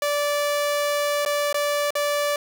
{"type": "tone with dropouts", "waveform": "sawtooth", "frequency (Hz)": 582, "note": "D5", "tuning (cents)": -16, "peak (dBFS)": -17, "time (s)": [0.02, 2.36], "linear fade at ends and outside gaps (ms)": 2, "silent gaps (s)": [[1.251, 1.26], [1.528, 1.543], [1.906, 1.953]], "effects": []}